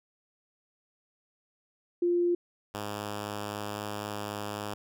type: tone pair in turn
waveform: sine / 5% pulse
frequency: 349.2 / 103.82 Hz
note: F4 / G#2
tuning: 0 / 0 cents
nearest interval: octave + major sixth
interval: 2100 cents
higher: first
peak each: -23 dBFS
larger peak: neither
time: 2.02-2.35 / 2.74-4.74 s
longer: second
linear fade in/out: 5 ms
effects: none